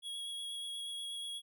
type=tone with vibrato; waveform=square; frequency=3322 Hz; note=G#7; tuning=in tune; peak=-40 dBFS; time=0.02-1.42 s; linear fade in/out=50 ms; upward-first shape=sine; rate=8.3 Hz; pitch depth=13 cents each way; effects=none